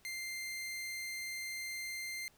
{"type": "tone", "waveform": "sawtooth", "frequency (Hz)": 2093, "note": "C7", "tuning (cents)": 0, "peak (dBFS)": -36, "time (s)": [0.05, 2.28], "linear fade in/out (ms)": 0, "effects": ["pink hiss -67 dBFS RMS until 2.37 s"]}